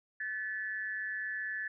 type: tone with amplitude modulation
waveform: sine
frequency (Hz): 1736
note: A6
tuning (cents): -24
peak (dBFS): -31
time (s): 0.2-1.68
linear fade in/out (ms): 5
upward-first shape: sine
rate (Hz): 201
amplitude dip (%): 75
effects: none